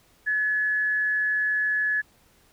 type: tone with amplitude modulation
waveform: sine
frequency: 1707 Hz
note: G#6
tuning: 47 cents sharp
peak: -20 dBFS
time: 0.26-2.02 s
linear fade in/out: 20 ms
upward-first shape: sine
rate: 180 Hz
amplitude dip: 30%
effects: pink hiss -60 dBFS RMS until 2.52 s